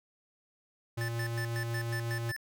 square tone with tremolo, 116.54 Hz, A#2, in tune, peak -32 dBFS, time 0.97-2.32 s, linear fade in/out 10 ms, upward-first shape sine, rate 5.5 Hz, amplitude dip 25%
square tone bursts, 1760 Hz, A6, in tune, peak -37 dBFS, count 8, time 1.01-2.364 s, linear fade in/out 0 ms, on 73 ms, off 110 ms
effects none

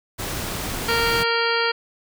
pink noise, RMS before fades -28 dBFS, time 0.18-1.24 s, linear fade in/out 20 ms
harmonic tone, 463.4 Hz, A#4, 10 cents flat, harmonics 1 / 2 / 3 / 4 / 5 / 6 / 7 / 9 / 10, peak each -24 / -27 / -24 / -28 / -29 / -31 / -30 / -32 / -29 dBFS, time 0.88-1.72 s, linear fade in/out 10 ms
effects none

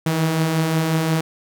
sawtooth beating tone pair, 155.6 / 161.2 Hz, D#3 / E3, 0 / -38 cents, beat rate 5.6 Hz, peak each -23 / -14 dBFS, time 0.06-1.21 s, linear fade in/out 5 ms, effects none

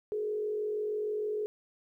sine tone with frequency modulation, 424 Hz, G#4, 36 cents sharp, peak -30 dBFS, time 0.12-1.46 s, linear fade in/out 0 ms, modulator 46.3 Hz, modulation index 0.49, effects 12-bit

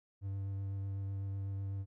triangle tone with vibrato, 98 Hz, G2, in tune, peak -34 dBFS, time 0.21-1.86 s, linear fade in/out 50 ms, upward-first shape sine, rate 8 Hz, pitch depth 12 cents each way, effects none

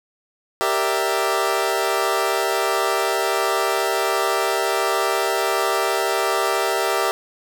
20% pulse chord, E half-diminished seventh, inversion first, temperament equal, 392 / 466.2 / 587.3 / 659.3 Hz, G4 / Bb4 / D5 / E5, 0 / 0 / 0 / 0 cents, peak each -18 / -20 / -22 / -19 dBFS, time 0.61-7.11 s, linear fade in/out 0 ms, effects none

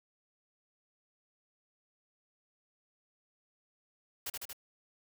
white noise with echo, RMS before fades -38 dBFS, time 4.26-4.3 s, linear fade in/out 5 ms, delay 77 ms, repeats 3, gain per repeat -2 dB, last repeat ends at 4.531 s, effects none

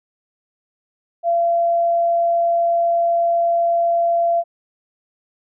sine tone, 682 Hz, F5, 41 cents flat, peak -14 dBFS, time 1.23-4.44 s, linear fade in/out 50 ms, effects none

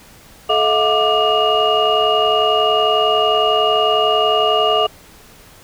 sine tone cluster, 431.6 / 643 / 714 / 1183 / 2858 Hz, A4 / E5 / F5 / D6 / F7, -33 / -43 / +38 / +12 / +39 cents, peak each -18 dBFS, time 0.49-4.87 s, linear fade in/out 10 ms, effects tanh soft clip ceiling -4 dBFS + pink hiss -44 dBFS RMS until 5.63 s

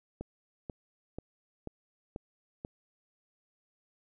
click train, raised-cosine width 2 ms, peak -25 dBFS, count 6, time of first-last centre 0.21-2.649 s, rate 2.05 Hz, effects none

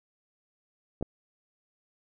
clicks, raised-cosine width 2 ms, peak -26 / -16 dBFS, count 2, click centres 1.011 / 1.026 s, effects none

